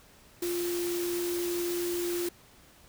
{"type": "tone in noise", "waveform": "sine", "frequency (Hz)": 348.9, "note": "F4", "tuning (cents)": -2, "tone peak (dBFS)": -29, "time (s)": [0.42, 2.29], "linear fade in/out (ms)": 5, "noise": "white", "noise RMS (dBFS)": -38, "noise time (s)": [0.42, 2.29], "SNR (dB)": 6, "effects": ["pink hiss -57 dBFS RMS until 2.88 s"]}